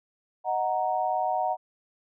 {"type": "chord", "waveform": "sine", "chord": "D# minor", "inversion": "none", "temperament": "equal", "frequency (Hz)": [622.3, 740, 932.3], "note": ["D#5", "F#5", "A#5"], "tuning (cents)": [0, 0, 0], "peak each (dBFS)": [-31, -26, -30], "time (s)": [0.44, 1.57], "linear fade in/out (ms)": 50, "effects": []}